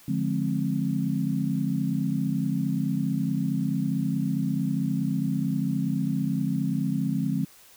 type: chord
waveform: sine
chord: D half-diminished seventh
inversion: none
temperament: just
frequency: 146.83 / 176.2 / 211.4 / 264.3 Hz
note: D3 / F3 / Ab3 / C4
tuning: 0 / +16 / +31 / +18 cents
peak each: -29 dBFS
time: 0.08-7.45 s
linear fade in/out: 5 ms
effects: white hiss -53 dBFS RMS until 7.76 s